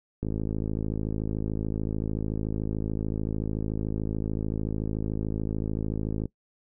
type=click train; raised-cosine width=3 ms; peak=-17 dBFS; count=324; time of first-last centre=0.23-6.256 s; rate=53.6 Hz; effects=noise-tail reverb RT60 0.1 s tail -22 dB re dry